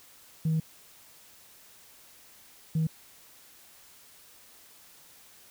sine tone bursts at uneven times, 159.3 Hz, D#3, 41 cents sharp, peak -22 dBFS, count 2, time 0.45-0.6 / 2.75-2.87 s, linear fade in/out 5 ms, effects tanh soft clip ceiling -21 dBFS + white hiss -55 dBFS RMS until 5.5 s

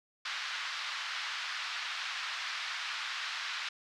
pink band-pass noise, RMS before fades -38 dBFS, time 0.25-3.69 s, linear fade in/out 5 ms, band 1200 to 4800 Hz, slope 24 dB/octave, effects none

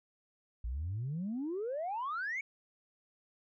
sine exponential sweep, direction up, 54.1 to 2272 Hz, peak -33 dBFS, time 0.64-2.41 s, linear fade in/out 5 ms, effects tanh soft clip ceiling -31 dBFS

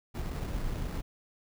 brown noise with sample-and-hold, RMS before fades -34 dBFS, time 0.14-1.02 s, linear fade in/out 20 ms, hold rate 3150 Hz, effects none

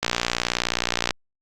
click train, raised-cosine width 0.2 ms, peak -3 dBFS, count 65, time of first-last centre 0.03-1.107 s, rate 59.4 Hz, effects Opus 48 kbps

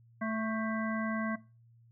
harmonic tone with a mistuned harmonic, 220 Hz, A3, in tune, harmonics 1 / 3 / 5 / 7 / 9, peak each -33 / -38 / -40 / -41 / -43 dBFS, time 0.21-1.36 s, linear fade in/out 10 ms, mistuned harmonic 7, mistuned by +39 cents, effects noise-tail reverb RT60 0.3 s tail -19 dB re dry + added 116 Hz sine -58 dBFS peak until 1.91 s

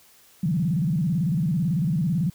sine tone with vibrato, 163.6 Hz, E3, 13 cents flat, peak -20 dBFS, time 0.43-2.3 s, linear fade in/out 5 ms, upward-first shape square, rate 18 Hz, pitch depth 210 cents each way, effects white hiss -55 dBFS RMS until 2.34 s

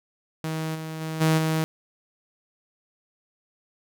sawtooth tone with level steps, 158.9 Hz, D#3, 37 cents sharp, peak -23 / -28 / -25 / -14 / -18 dBFS, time 0.44-1.64 s, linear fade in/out 0 ms, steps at 0.74 / 1 / 1.2 / 1.37 s, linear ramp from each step 20 ms, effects none

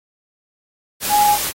sine tone in noise, 830.6 Hz, G#5, in tune, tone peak -11 dBFS, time 1.09-1.38 s, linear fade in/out 50 ms, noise white, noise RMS -22 dBFS, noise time 1-1.53 s, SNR +8 dB, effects AAC 48 kbps

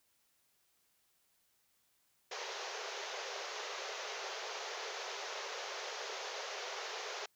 pink band-pass noise, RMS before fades -43 dBFS, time 2.31-7.26 s, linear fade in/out 5 ms, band 390 to 6700 Hz, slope 96 dB/octave, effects white hiss -75 dBFS RMS until 7.35 s

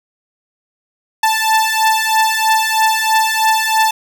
sawtooth beating tone pair, 879 / 882.1 Hz, A5 / A5, -2 / +4 cents, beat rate 3.1 Hz, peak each -11 dBFS, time 1.23-3.91 s, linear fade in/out 5 ms, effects none

